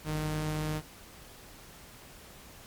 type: tone pair together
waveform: sawtooth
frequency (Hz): 48.22 / 153.7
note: G1 / D#3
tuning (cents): -28 / -21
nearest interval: octave + minor sixth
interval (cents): 2007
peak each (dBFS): -35 / -27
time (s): 0.04-0.82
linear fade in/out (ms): 50
effects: pink hiss -51 dBFS RMS until 2.66 s + MP3 96 kbps